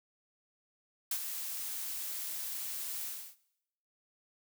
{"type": "noise with ADSR envelope", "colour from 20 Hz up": "blue", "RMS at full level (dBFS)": -32, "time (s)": [1.11, 3.36], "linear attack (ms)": 4, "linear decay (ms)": 67, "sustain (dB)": -7, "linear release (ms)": 310, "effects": ["noise-tail reverb RT60 0.8 s tail -19 dB re dry"]}